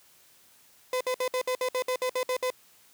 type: tone bursts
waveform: 35% pulse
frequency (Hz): 507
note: B4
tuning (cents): +45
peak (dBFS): -24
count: 12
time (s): 0.93-2.503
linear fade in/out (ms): 2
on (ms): 77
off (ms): 59
effects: white hiss -59 dBFS RMS until 2.93 s + high-pass 60 Hz 12 dB/octave